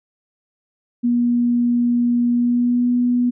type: tone with pitch glide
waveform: sine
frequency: 240.4 to 244.6 Hz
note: B3 to B3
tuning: -46 to -16 cents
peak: -14 dBFS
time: 1.03-3.31 s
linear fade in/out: 20 ms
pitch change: +30 cents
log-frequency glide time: 2.32-2.9 s
effects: none